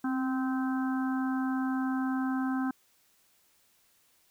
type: harmonic tone with a mistuned harmonic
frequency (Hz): 258.9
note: C4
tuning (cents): -18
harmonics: 1 / 3 / 4 / 5 / 6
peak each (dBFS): -28 / -39 / -42 / -42 / -41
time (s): 0.04-2.71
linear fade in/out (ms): 5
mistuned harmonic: 1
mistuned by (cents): +27
effects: white hiss -67 dBFS RMS until 4.3 s